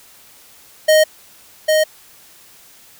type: tone pair in turn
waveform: square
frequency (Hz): 622.3 / 622.3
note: D#5 / D#5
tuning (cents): 0 / 0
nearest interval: unison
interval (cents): 0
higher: neither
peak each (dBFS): -9 / -12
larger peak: first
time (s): 0.88-1.04 / 1.68-1.84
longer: neither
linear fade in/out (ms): 10
effects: white hiss -46 dBFS RMS until 2.99 s